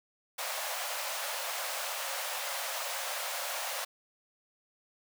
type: high-pass noise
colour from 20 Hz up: pink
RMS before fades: -36 dBFS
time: 0.38-3.85 s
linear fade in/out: 10 ms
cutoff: 520 Hz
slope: 96 dB/octave
effects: none